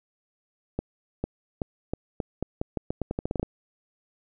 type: accelerating click train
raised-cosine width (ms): 2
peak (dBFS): -14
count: 17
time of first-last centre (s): 0.79-3.43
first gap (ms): 450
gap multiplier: 0.84
effects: none